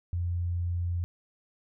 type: tone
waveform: sine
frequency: 87.2 Hz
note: F2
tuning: 2 cents flat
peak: -27 dBFS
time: 0.13-1.04 s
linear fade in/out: 0 ms
effects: none